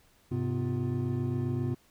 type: tone cluster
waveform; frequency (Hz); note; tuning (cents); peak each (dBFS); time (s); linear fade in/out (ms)
triangle; 102.8 / 130.4 / 251.8 / 351.7; G#2 / C3 / B3 / F4; -17 / -5 / +34 / +12; -32 / -29 / -33 / -35; 0.31-1.75; 10
effects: pink hiss -64 dBFS RMS until 1.9 s